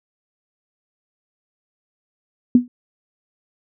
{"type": "tone with exponential decay", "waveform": "sine", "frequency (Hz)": 245.4, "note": "B3", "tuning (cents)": -11, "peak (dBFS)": -4, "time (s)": [2.55, 2.68], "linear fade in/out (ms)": 2, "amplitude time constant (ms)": 27, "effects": []}